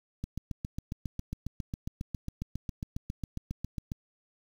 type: click train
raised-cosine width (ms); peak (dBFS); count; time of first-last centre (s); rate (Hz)
5; -22; 28; 0.24-3.918; 7.34
effects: 8-bit